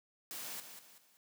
white noise with echo, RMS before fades -44 dBFS, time 0.31-0.6 s, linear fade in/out 0 ms, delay 190 ms, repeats 3, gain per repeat -8 dB, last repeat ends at 1.17 s, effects high-pass 150 Hz 12 dB/octave

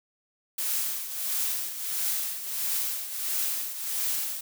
blue noise with tremolo, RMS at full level -27 dBFS, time 0.58-4.41 s, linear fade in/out 5 ms, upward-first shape triangle, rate 1.5 Hz, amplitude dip 70%, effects none

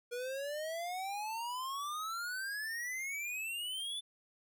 square exponential sweep, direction up, 476.7 to 3520 Hz, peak -38 dBFS, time 0.11-4.01 s, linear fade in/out 20 ms, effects none

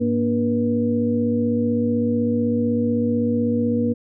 sine tone cluster, 104.2 / 236.7 / 292.6 / 482.3 Hz, G#2 / A#3 / D4 / B4, +6 / +27 / -6 / -41 cents, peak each -28 / -19 / -28 / -24 dBFS, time 0-3.94 s, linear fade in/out 20 ms, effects none

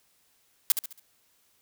blue noise with echo, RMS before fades -20 dBFS, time 0.7-0.72 s, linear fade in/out 0 ms, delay 69 ms, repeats 4, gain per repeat -8 dB, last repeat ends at 0.996 s, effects white hiss -67 dBFS RMS until 1.61 s

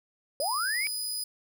sine linear sweep, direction up, 523.3 to 2334 Hz, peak -28 dBFS, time 0.4-0.87 s, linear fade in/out 0 ms
20% pulse tone, 4978 Hz, D#8, in tune, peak -25 dBFS, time 0.4-1.24 s, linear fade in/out 5 ms
effects none

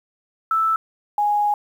sine tone pair in turn, 1318.5 / 829 Hz, E6 / G#5, 0 / -3 cents, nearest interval minor sixth, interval 803 cents, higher first, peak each -16 dBFS, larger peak neither, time 0.51-0.76 / 1.18-1.54 s, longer second, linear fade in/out 2 ms, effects 8-bit

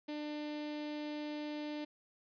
sawtooth tone with notch filter, 298.7 Hz, D4, 29 cents sharp, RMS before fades -41 dBFS, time 0.08-1.85 s, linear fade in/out 10 ms, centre 1300 Hz, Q 1.3, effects resampled to 11025 Hz

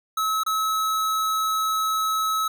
square tone with dropouts, 1292 Hz, E6, 35 cents flat, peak -22 dBFS, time 0.17-2.48 s, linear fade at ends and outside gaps 5 ms, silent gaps 0.435-0.463 s, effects none

